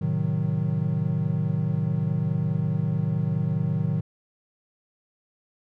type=chord; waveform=triangle; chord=A diminished seventh; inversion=none; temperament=equal; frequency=110 / 130.81 / 155.56 / 185 Hz; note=A2 / C3 / Eb3 / Gb3; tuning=0 / 0 / 0 / 0 cents; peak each=-27 / -28 / -23 / -28 dBFS; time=0.01-4.01 s; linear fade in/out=10 ms; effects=none